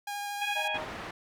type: tone with vibrato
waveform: sawtooth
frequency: 815 Hz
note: G#5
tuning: 33 cents flat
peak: -30 dBFS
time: 0.07-0.68 s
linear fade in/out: 5 ms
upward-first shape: sine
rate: 13 Hz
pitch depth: 9 cents each way
type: harmonic tone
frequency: 827 Hz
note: G#5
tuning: 8 cents flat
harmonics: 1 / 2 / 3 / 4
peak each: -36 / -37 / -33 / -37 dBFS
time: 0.41-0.78 s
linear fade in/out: 10 ms
type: chord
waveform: triangle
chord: Eb major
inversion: none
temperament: just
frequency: 622.3 / 777.8 / 933.4 Hz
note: Eb5 / G5 / Bb5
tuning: 0 / -14 / +2 cents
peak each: -36 / -42 / -40 dBFS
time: 0.55-0.85 s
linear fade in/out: 20 ms
type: low-pass noise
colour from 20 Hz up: white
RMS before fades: -40 dBFS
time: 0.74-1.11 s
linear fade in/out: 5 ms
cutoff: 1600 Hz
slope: 12 dB/octave
effects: none